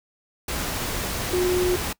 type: tone in noise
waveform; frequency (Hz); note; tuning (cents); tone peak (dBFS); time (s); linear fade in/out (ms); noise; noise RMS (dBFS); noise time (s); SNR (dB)
sine; 361.1; F#4; -42; -19; 1.33-1.76; 5; pink; -28; 0.48-1.93; +6
effects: noise-tail reverb RT60 0.1 s tail -22 dB re dry